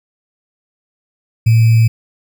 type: tone with sample-and-hold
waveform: sine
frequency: 113.4 Hz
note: A#2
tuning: 47 cents flat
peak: -6 dBFS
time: 1.46-1.88 s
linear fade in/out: 10 ms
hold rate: 2450 Hz
effects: none